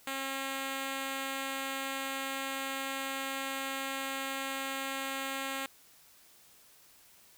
5% pulse tone, 270.2 Hz, C#4, 44 cents flat, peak -23 dBFS, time 0.07-5.66 s, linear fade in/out 2 ms, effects white hiss -60 dBFS RMS until 7.37 s

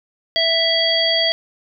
harmonic tone, 659.3 Hz, E5, in tune, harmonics 1 / 3 / 5 / 7, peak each -21 / -23 / -18 / -20 dBFS, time 0.36-1.32 s, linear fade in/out 0 ms, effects none

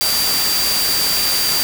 sine tone in noise, 4699 Hz, D8, in tune, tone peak -18 dBFS, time 0.01-1.63 s, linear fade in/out 0 ms, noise white, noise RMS -19 dBFS, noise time 0.01-1.63 s, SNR -2 dB, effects none

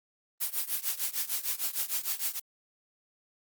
blue noise with tremolo, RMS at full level -28 dBFS, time 0.4-2.4 s, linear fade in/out 20 ms, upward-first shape triangle, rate 6.6 Hz, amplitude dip 95%, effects Opus 32 kbps

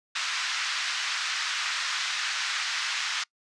pink band-pass noise, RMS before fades -30 dBFS, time 0.15-3.24 s, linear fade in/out 10 ms, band 1300 to 6000 Hz, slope 24 dB/octave, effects noise-tail reverb RT60 0.1 s tail -25 dB re dry + resampled to 22050 Hz

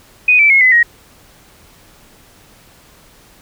sine tone with pitch steps, 2489 / 2322 / 2167 / 2022 / 1886.3 Hz, D#7 / D7 / C#7 / B6 / A#6, 0 / -20 / -40 / +40 / +20 cents, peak -6 dBFS, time 0.28-0.83 s, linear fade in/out 5 ms, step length 110 ms, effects pink hiss -46 dBFS RMS until 3.41 s

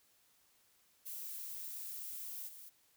violet noise with level steps, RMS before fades -45 / -53 dBFS, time 1.05-2.7 s, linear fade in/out 20 ms, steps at 2.47 s, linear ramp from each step 20 ms, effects white hiss -71 dBFS RMS until 2.96 s

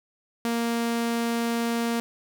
sawtooth tone, 233.1 Hz, A#3, in tune, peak -20 dBFS, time 0.45-2 s, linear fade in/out 0 ms, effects none

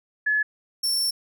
sine / sawtooth tone pair in turn, 1709 / 5426 Hz, G#6 / E8, +49 / +49 cents, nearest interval octave + minor sixth, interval 2000 cents, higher second, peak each -19 dBFS, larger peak neither, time 0.26-0.43 / 0.83-1.11 s, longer second, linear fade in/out 10 ms, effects none

